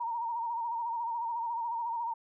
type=tone with vibrato; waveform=sine; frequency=932.3 Hz; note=A#5; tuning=in tune; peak=-31 dBFS; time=0-2.14 s; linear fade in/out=10 ms; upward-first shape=sine; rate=14 Hz; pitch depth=54 cents each way; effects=none